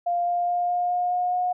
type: tone with pitch steps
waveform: sine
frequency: 698.5 / 702.5 / 706.6 / 710.7 / 714.8 / 719 / 723.1 Hz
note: F5 / F5 / F5 / F5 / F5 / F#5 / F#5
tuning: 0 / +10 / +20 / +30 / +40 / -50 / -40 cents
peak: -21 dBFS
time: 0.06-1.53 s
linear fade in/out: 10 ms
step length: 210 ms
effects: none